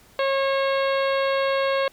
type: harmonic tone with a mistuned harmonic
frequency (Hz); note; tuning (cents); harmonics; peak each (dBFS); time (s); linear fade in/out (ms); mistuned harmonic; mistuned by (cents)
544; C#5; -33; 1 / 2 / 3 / 4 / 5 / 6 / 7 / 8; -21 / -27 / -31 / -33 / -35 / -37 / -38 / -39; 0.19-1.88; 2; 6; +21
effects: pink hiss -54 dBFS RMS until 1.92 s